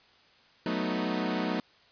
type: chord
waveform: sawtooth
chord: B dominant seventh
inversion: second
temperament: equal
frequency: 185 / 220 / 246.9 / 311.1 Hz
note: F#3 / A3 / B3 / D#4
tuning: 0 / 0 / 0 / 0 cents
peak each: -30 dBFS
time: 0.66-1.6 s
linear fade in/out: 2 ms
effects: white hiss -60 dBFS RMS until 1.91 s + resampled to 11025 Hz